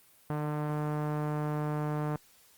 sawtooth tone with low-pass filter, 150 Hz, D3, 37 cents sharp, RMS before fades -32 dBFS, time 0.3-2.16 s, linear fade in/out 0 ms, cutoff 1200 Hz, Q 1.2, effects white hiss -61 dBFS RMS until 2.57 s + Opus 32 kbps

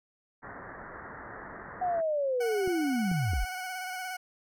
white low-pass noise, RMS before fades -44 dBFS, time 0.42-2.02 s, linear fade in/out 20 ms, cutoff 1900 Hz, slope 96 dB/octave
sine linear sweep, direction down, 741 to 32.48 Hz, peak -26 dBFS, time 1.81-3.45 s, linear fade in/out 10 ms
20% pulse tone with vibrato, 740 Hz, F#5, in tune, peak -30 dBFS, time 2.4-4.17 s, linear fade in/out 10 ms, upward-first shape square, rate 17 Hz, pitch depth 22 cents each way
clicks, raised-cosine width 3 ms, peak -26 dBFS, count 3, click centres 2.676 / 3.115 / 3.334 s
effects none

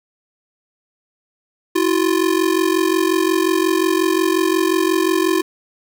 square ring-modulated tone, 349.2 Hz, F4, in tune, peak -12 dBFS, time 1.75-5.42 s, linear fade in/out 10 ms, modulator 22.8 Hz, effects 7-bit

